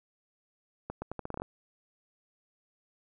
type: accelerating click train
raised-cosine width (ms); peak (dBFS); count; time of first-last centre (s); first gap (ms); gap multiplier
1; -22; 10; 0.9-1.419; 120; 0.8
effects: none